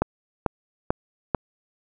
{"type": "click train", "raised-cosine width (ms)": 1, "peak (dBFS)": -6, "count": 4, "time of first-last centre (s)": [0.02, 1.347], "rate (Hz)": 2.26, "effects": []}